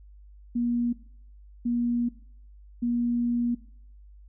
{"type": "tone bursts at uneven times", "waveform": "sine", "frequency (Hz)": 239, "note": "A#3", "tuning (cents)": 43, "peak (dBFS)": -23, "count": 3, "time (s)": [[0.55, 0.93], [1.65, 2.09], [2.82, 3.55]], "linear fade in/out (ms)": 10, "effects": ["noise-tail reverb RT60 0.6 s tail -19 dB re dry", "added 50 Hz sine -47 dBFS peak until 4.28 s"]}